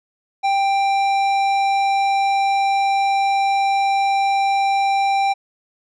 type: tone with tanh clipping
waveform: triangle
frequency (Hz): 788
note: G5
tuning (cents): +9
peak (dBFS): -17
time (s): 0.43-5.34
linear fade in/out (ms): 20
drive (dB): 17
effects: none